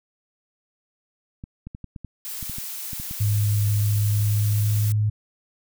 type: clicks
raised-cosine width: 5 ms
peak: -23 dBFS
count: 12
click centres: 1.439 / 1.67 / 1.749 / 1.843 / 1.962 / 2.047 / 2.428 / 2.497 / 2.584 / 2.932 / 2.999 / 3.111 s
type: noise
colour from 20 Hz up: blue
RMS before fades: -33 dBFS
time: 2.25-4.92 s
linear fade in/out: 0 ms
type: tone with pitch glide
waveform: sine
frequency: 103.83 to 106.13 Hz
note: G#2 to G#2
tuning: 0 to +38 cents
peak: -18 dBFS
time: 3.2-5.1 s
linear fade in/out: 10 ms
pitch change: +38 cents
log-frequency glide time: 4-4.95 s
effects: none